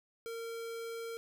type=tone; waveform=square; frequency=459.3 Hz; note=A#4; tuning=26 cents flat; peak=-40 dBFS; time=0.26-1.17 s; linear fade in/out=0 ms; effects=none